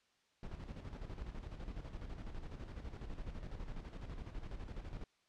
brown noise with tremolo, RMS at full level -44 dBFS, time 0.43-5.04 s, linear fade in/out 2 ms, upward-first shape square, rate 12 Hz, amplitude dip 55%, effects white hiss -75 dBFS RMS until 5.28 s + low-pass 5000 Hz 12 dB/octave

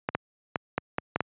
clicks, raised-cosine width 0.5 ms, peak -10 dBFS, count 7, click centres 0.089 / 0.15 / 0.558 / 0.78 / 0.984 / 1.16 / 1.206 s, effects high-pass 100 Hz 12 dB/octave + resampled to 8000 Hz

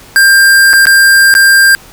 square tone with dropouts, 1592 Hz, G6, 26 cents sharp, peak -3 dBFS, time 0.16-1.75 s, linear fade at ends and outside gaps 0 ms, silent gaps 0.731-0.736 / 0.855-0.869 / 1.34-1.351 s, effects pink hiss -36 dBFS RMS until 1.92 s

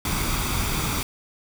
pink noise with comb filter, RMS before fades -25 dBFS, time 0.05-1.03 s, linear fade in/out 2 ms, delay 0.85 ms, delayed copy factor +0.5, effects none

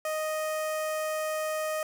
sawtooth tone with notch filter, 622.3 Hz, D#5, in tune, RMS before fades -31 dBFS, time 0.05-1.83 s, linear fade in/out 2 ms, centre 3900 Hz, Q 1.4, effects none

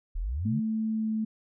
sine exponential sweep, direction up, 34.77 to 164.81 Hz, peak -28 dBFS, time 0.15-0.6 s, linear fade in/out 10 ms
sine tone with pitch glide, 220 to 218.7 Hz, A3 to A3, 0 to -10 cents, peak -26 dBFS, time 0.45-1.25 s, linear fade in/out 10 ms, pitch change -10 cents, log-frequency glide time 0.91-1.1 s
effects none

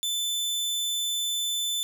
sawtooth tone, 3520 Hz, A7, in tune, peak -23 dBFS, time 0.03-1.83 s, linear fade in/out 0 ms, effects none

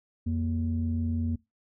sine tone pair together, 87 / 234.9 Hz, F2 / A#3, -6 / +13 cents, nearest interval octave + perfect fourth, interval 1719 cents, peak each -27 / -29 dBFS, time 0.26-1.36 s, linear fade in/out 10 ms, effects noise-tail reverb RT60 0.2 s tail -21 dB re dry + tanh soft clip ceiling -19 dBFS

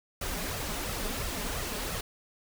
pink noise with flanger, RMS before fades -34 dBFS, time 0.21-2.01 s, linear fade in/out 5 ms, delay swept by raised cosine 1.5 to 4.9 ms, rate 2.9 Hz, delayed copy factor +0.7, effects none

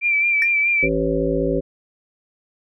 sine tone with vibrato, 2349 Hz, D7, in tune, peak -15 dBFS, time 0.01-0.89 s, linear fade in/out 50 ms, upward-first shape sine, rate 4.7 Hz, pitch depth 38 cents each way
triangle tone with exponential decay, 1836 Hz, A#6, 27 cents flat, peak -14 dBFS, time 0.42-0.51 s, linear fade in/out 1 ms, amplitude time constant 18 ms
harmonic tone, 55 Hz, A1, in tune, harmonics 1 / 3 / 5 / 7 / 9 / 10, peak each -27 / -26 / -24 / -23 / -24 / -25 dBFS, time 0.82-1.61 s, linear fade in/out 20 ms
effects none

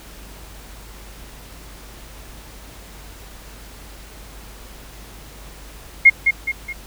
sine tone with echo, 2145 Hz, C7, 42 cents sharp, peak -4 dBFS, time 6.05-6.1 s, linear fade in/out 10 ms, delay 210 ms, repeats 3, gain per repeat -7 dB, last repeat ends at 6.73 s, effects added 50 Hz sine -40 dBFS peak until 6.86 s + pink hiss -42 dBFS RMS until 6.86 s

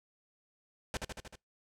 pink noise with echo, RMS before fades -35 dBFS, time 0.94-0.97 s, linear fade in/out 0 ms, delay 77 ms, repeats 5, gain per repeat -3 dB, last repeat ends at 1.355 s, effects noise-tail reverb RT60 0.2 s tail -26 dB re dry + low-pass 8000 Hz 12 dB/octave

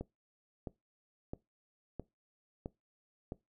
click train, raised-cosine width 2 ms, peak -26 dBFS, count 6, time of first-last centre 0.01-3.321 s, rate 1.51 Hz, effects noise-tail reverb RT60 0.2 s tail -21 dB re dry

